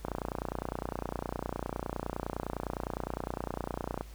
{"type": "click train", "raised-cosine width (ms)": 1, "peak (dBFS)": -19, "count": 119, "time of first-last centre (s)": [0.05, 4.01], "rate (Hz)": 29.8, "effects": ["added 53 Hz sine -45 dBFS peak until 4.14 s", "pink hiss -56 dBFS RMS until 4.14 s"]}